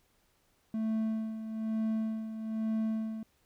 triangle tone with tremolo, 220.5 Hz, A3, 4 cents sharp, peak -26 dBFS, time 0.74-3.23 s, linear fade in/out 2 ms, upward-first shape sine, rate 1.1 Hz, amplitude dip 65%, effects pink hiss -71 dBFS RMS until 3.45 s

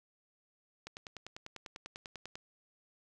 click train, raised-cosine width 0.2 ms, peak -27 dBFS, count 16, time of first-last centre 0.87-2.355 s, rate 10.1 Hz, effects none

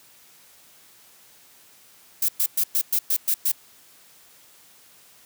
violet noise bursts, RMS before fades -21 dBFS, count 8, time 2.22-3.518 s, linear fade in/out 5 ms, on 66 ms, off 110 ms, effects white hiss -53 dBFS RMS until 5.25 s + high-pass 80 Hz 12 dB/octave

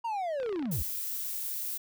triangle linear sweep, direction down, 950 to 43 Hz, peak -28 dBFS, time 0.04-0.83 s, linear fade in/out 10 ms
clicks, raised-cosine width 0.3 ms, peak -28 dBFS, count 9, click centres 0.401 / 0.431 / 0.462 / 0.493 / 0.527 / 0.56 / 0.594 / 0.626 / 0.656 s
violet noise, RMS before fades -35 dBFS, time 0.71-1.78 s, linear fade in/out 10 ms
effects none

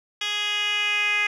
10% pulse tone with band-pass filter sweep, 415.3 Hz, G#4, in tune, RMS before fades -24 dBFS, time 0.21-1.27 s, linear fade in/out 5 ms, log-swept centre 3500 to 2300 Hz, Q 4.3, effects none

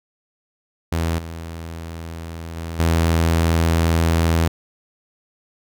sawtooth tone with level steps, 82.6 Hz, E2, 4 cents sharp, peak -15 / -26 / -23 / -11 dBFS, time 0.92-4.48 s, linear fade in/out 5 ms, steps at 1.18 / 2.56 / 2.79 s, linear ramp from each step 5 ms, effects none

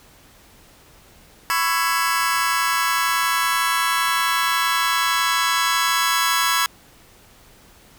sawtooth chord, C# minor seventh, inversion third, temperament just, 997.9 / 1108.7 / 1330.5 / 1663.1 Hz, B5 / C#6 / E6 / G#6, +18 / 0 / +16 / +2 cents, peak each -20 dBFS, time 1.5-6.66 s, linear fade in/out 0 ms, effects pink hiss -50 dBFS RMS until 7.98 s

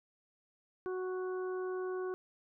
harmonic tone, 370 Hz, F#4, in tune, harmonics 1 / 2 / 3 / 4, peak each -35 / -50 / -47 / -50 dBFS, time 0.86-2.14 s, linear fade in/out 0 ms, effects none

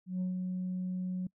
sine tone with ADSR envelope, 183.4 Hz, F#3, 15 cents flat, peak -27 dBFS, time 0.06-1.27 s, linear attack 150 ms, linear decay 130 ms, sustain -4 dB, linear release 4 ms, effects noise-tail reverb RT60 0.1 s tail -26 dB re dry + tanh soft clip ceiling -29 dBFS

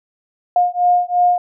sine beating tone pair, 711 / 713.9 Hz, F5 / F5, +31 / +38 cents, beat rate 2.9 Hz, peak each -15 dBFS, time 0.56-1.38 s, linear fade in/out 2 ms, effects none

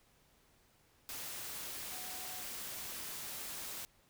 sine tone in noise, 740 Hz, F#5, in tune, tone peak -54 dBFS, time 1.92-2.42 s, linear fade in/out 0 ms, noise white, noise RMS -44 dBFS, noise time 1.09-3.85 s, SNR -13 dB, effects pink hiss -69 dBFS RMS until 4.09 s

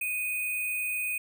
sine tone with sample-and-hold, 2489 Hz, D#7, in tune, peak -28 dBFS, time 0.01-1.18 s, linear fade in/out 5 ms, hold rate 11025 Hz, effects none

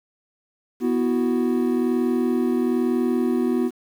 triangle chord, B suspended fourth, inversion none, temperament just, 246.9 / 329.3 / 370.4 Hz, B3 / E4 / F#4, 0 / -2 / +2 cents, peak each -19 / -24 / -22 dBFS, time 0.8-3.71 s, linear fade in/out 50 ms, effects 8-bit

